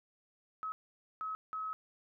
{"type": "tone bursts at uneven times", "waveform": "sine", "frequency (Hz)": 1282, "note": "E6", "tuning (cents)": -49, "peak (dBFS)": -36, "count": 3, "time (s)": [[0.63, 0.72], [1.21, 1.35], [1.53, 1.73]], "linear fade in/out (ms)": 0, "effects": []}